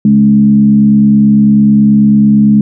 sine tone with frequency modulation, 210.6 Hz, G#3, 24 cents sharp, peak -3 dBFS, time 0.05-2.61 s, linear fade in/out 2 ms, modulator 69.1 Hz, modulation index 0.54, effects none

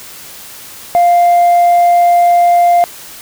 sine tone, 698.5 Hz, F5, in tune, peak -3 dBFS, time 0.95-2.84 s, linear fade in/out 0 ms, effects tanh soft clip ceiling -4 dBFS + white hiss -32 dBFS RMS until 3.21 s

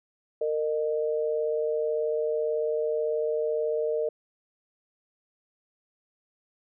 sine tone pair together, 459.1 / 612.8 Hz, A#4 / D#5, -26 / -27 cents, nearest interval perfect fourth, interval 499 cents, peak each -26 / -29 dBFS, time 0.41-4.09 s, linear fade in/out 5 ms, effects none

